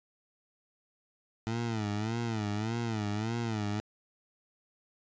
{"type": "tone with vibrato", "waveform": "20% pulse", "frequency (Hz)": 110.2, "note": "A2", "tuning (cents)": 3, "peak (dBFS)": -26, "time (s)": [1.47, 3.8], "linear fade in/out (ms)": 0, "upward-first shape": "sine", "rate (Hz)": 1.7, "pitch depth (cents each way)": 120, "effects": ["resampled to 16000 Hz"]}